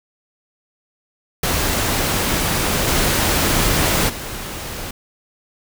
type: noise with level steps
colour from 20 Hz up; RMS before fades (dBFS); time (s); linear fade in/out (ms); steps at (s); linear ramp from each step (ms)
pink; -19 / -17 / -29; 1.43-4.91; 5; 2.87 / 4.08; 20
effects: none